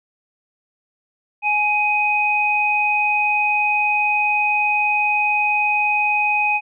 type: tone pair together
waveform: sine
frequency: 836.9 / 2508 Hz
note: G#5 / D#7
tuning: +13 / +13 cents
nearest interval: octave + perfect fifth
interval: 1900 cents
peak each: -20 / -17 dBFS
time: 1.42-6.61 s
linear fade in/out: 50 ms
effects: none